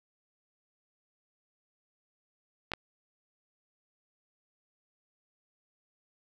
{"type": "clicks", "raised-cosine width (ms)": 0.3, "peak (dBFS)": -17, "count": 2, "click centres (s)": [2.718, 2.736], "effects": ["9-bit"]}